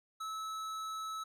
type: tone with tanh clipping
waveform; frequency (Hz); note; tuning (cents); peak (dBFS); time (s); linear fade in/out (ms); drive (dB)
sine; 1300; E6; -24; -40; 0.2-1.24; 10; 16
effects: none